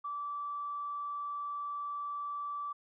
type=tone with tanh clipping; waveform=triangle; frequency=1160 Hz; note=D6; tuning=22 cents flat; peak=-35 dBFS; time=0.04-2.73 s; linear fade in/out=10 ms; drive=2 dB; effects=resampled to 11025 Hz